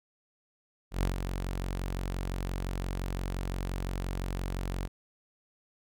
sawtooth tone with ADSR envelope, 45.79 Hz, F#1, 17 cents flat, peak -21 dBFS, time 0.91-4.88 s, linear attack 120 ms, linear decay 110 ms, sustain -7 dB, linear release 18 ms, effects none

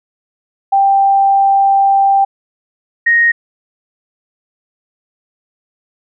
sine tone pair in turn, 787 / 1868 Hz, G5 / A#6, +7 / +3 cents, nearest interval octave + minor third, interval 1496 cents, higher second, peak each -7 dBFS, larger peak neither, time 0.72-2.25 / 3.06-3.32 s, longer first, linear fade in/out 10 ms, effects none

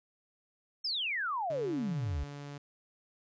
sine exponential sweep, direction down, 5450 to 61.74 Hz, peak -31 dBFS, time 0.84-2.24 s, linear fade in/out 10 ms
sawtooth tone, 143.4 Hz, D3, 41 cents flat, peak -38 dBFS, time 1.5-2.58 s, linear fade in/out 5 ms
effects resampled to 16000 Hz

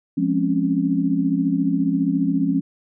sine chord, Db major seventh, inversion first, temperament equal with one note detuned, 174.61 / 207.7 / 261.6 / 276.2 Hz, F3 / Ab3 / C4 / Db4, 0 / 0 / 0 / -6 cents, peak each -23 / -25 / -25 / -20 dBFS, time 0.17-2.61 s, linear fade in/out 10 ms, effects none

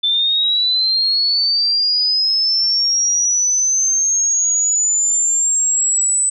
sine linear sweep, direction up, 3520 to 8020 Hz, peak -13 dBFS, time 0.03-6.3 s, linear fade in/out 10 ms, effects none

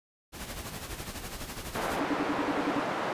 pink noise with tremolo, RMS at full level -37 dBFS, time 0.32-2.01 s, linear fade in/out 50 ms, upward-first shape sine, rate 12 Hz, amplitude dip 55%
white band-pass noise, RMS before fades -32 dBFS, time 1.75-3.13 s, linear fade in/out 2 ms, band 200 to 1100 Hz, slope 12 dB/octave
sine tone bursts, 291.7 Hz, D4, 12 cents flat, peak -27 dBFS, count 9, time 2.01-2.796 s, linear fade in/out 0 ms, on 34 ms, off 60 ms
effects resampled to 32000 Hz

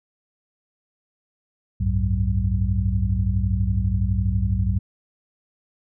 sine tone cluster, 62.3 / 91.6 / 103.7 / 188.7 Hz, B1 / F#2 / G#2 / F#3, +16 / -17 / -2 / +34 cents, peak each -23 / -24 / -23 / -28 dBFS, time 1.8-4.79 s, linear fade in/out 10 ms, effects none

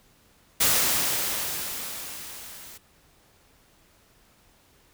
white noise with level ramp, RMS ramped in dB -20 to -45 dBFS, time 0.6-2.78 s, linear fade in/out 10 ms, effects pink hiss -60 dBFS RMS until 4.93 s

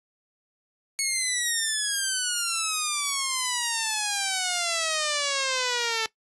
5% pulse exponential sweep, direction down, 2208 to 440 Hz, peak -13 dBFS, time 0.99-6.06 s, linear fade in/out 0 ms, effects noise-tail reverb RT60 0.1 s tail -18 dB re dry + resampled to 24000 Hz

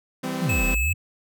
sawtooth chord, C major, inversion first, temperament equal with one note detuned, 164.81 / 196 / 257.4 Hz, E3 / G3 / C4, 0 / 0 / -28 cents, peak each -29 / -28 / -25 dBFS, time 0.23-0.75 s, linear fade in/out 10 ms
sine exponential two-way sweep, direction down then up, 212.4 to 37.9 to 96.2 Hz, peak -22 dBFS, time 0.41-0.94 s, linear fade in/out 20 ms, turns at 0.66 s
square tone, 2597 Hz, E7, 26 cents flat, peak -24 dBFS, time 0.49-0.93 s, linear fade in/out 5 ms
effects none

